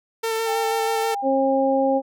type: tone with vibrato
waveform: sawtooth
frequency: 449.3 Hz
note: A4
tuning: 36 cents sharp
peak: -18 dBFS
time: 0.23-1.15 s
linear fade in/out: 10 ms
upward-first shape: square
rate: 6.2 Hz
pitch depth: 13 cents each way
type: tone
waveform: sine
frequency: 803 Hz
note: G5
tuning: 41 cents sharp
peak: -24 dBFS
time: 0.45-1.27 s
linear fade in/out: 50 ms
type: harmonic tone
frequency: 269.5 Hz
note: C#4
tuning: 49 cents flat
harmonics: 1 / 2 / 3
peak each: -22 / -19 / -23 dBFS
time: 1.22-2.02 s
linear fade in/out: 50 ms
effects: none